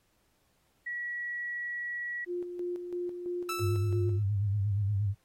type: tone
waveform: sine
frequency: 1928 Hz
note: B6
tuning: 42 cents flat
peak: -33 dBFS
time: 0.86-2.25 s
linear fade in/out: 10 ms
type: tone with tremolo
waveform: sine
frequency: 353.5 Hz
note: F4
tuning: 21 cents sharp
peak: -31 dBFS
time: 2.26-4.2 s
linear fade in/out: 50 ms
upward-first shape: square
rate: 3 Hz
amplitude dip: 50%
type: tone with exponential decay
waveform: sawtooth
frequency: 1318.5 Hz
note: E6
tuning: in tune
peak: -27 dBFS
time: 3.49-4.23 s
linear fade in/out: 2 ms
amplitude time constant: 160 ms
type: tone with vibrato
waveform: sine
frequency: 101.3 Hz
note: G#2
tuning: 43 cents flat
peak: -26 dBFS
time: 3.59-5.15 s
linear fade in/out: 50 ms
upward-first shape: sine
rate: 8.5 Hz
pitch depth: 75 cents each way
effects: pink hiss -72 dBFS RMS until 5.24 s + AAC 48 kbps